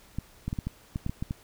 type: clicks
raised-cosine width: 5 ms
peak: -18 dBFS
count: 10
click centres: 0.186 / 0.48 / 0.529 / 0.588 / 0.67 / 0.959 / 1.064 / 1.095 / 1.225 / 1.309 s
effects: pink hiss -56 dBFS RMS until 1.43 s